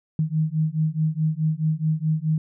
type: beating tone pair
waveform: sine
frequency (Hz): 154.5 / 159.2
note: D#3 / D#3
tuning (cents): -12 / +40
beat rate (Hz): 4.7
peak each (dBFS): -23 / -23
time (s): 0.19-2.38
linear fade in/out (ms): 2
effects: none